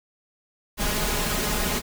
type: noise with comb filter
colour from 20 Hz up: pink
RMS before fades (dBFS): -25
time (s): 0.77-1.82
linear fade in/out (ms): 50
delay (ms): 4.8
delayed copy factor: +0.7
effects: none